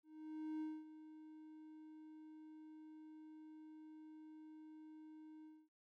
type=tone with ADSR envelope; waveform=triangle; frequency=311.1 Hz; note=D#4; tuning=in tune; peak=-39 dBFS; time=0.03-5.69 s; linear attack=580 ms; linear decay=230 ms; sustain=-14 dB; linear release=240 ms; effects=none